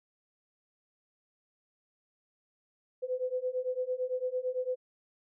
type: beating tone pair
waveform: sine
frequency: 502 / 510.9 Hz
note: B4 / C5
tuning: +28 / -41 cents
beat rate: 8.9 Hz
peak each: -34 / -33 dBFS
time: 3.02-4.76 s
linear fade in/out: 20 ms
effects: none